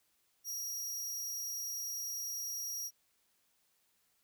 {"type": "tone", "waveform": "sawtooth", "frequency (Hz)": 5690, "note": "F8", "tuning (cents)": 31, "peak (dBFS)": -35, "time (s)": [0.44, 2.91], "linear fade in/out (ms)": 50, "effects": ["white hiss -75 dBFS RMS until 4.23 s"]}